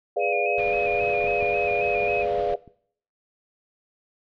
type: chord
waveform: sine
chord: G# diminished seventh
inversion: none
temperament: equal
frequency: 415.3 / 493.9 / 587.3 / 698.5 Hz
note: G#4 / B4 / D5 / F5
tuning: 0 / 0 / 0 / 0 cents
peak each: -27 / -28 / -27 / -26 dBFS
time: 0.16-2.56 s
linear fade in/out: 10 ms
type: tone with vibrato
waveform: sine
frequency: 2489 Hz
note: D#7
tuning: in tune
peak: -26 dBFS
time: 0.19-2.26 s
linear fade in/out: 50 ms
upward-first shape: square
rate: 3.7 Hz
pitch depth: 37 cents each way
type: low-pass noise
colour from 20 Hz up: pink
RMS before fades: -40 dBFS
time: 0.58-2.54 s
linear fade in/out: 0 ms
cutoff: 3600 Hz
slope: 24 dB/octave
type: clicks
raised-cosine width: 3 ms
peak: -29 / -24 / -31 / -34 dBFS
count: 4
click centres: 1.243 / 1.427 / 1.712 / 2.677 s
effects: noise-tail reverb RT60 0.6 s tail -21 dB re dry